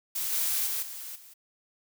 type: noise with level steps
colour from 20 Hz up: blue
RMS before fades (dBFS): -31 / -28 / -31 / -40 / -51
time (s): 0.15-1.34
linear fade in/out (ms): 10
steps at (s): 0.32 / 0.66 / 0.82 / 1.15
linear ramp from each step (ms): 10
effects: none